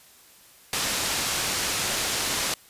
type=low-pass noise; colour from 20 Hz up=white; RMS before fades=-27 dBFS; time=0.73-2.54 s; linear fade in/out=2 ms; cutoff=7700 Hz; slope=12 dB/octave; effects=white hiss -53 dBFS RMS until 2.69 s + resampled to 32000 Hz